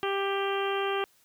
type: harmonic tone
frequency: 394.3 Hz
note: G4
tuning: 10 cents sharp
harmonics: 1 / 2 / 3 / 4 / 5 / 6 / 7 / 8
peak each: -29 / -34 / -34 / -38 / -42 / -42 / -39 / -39 dBFS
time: 0.03-1.04 s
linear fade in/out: 0 ms
effects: white hiss -64 dBFS RMS until 1.24 s + high-pass 60 Hz 12 dB/octave